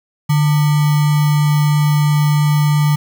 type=tone with sample-and-hold; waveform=sine; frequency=148.5 Hz; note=D3; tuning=20 cents sharp; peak=-10 dBFS; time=0.29-2.96 s; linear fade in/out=10 ms; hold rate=1050 Hz; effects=none